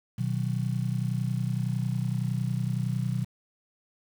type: chord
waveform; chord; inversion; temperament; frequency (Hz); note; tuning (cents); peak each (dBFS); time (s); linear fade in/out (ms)
sine; B major; none; just; 123.47 / 154.34 / 185.21; B2 / D#3 / F#3; 0 / -14 / +2; -28 / -32 / -32; 0.18-3.25; 10
effects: 8-bit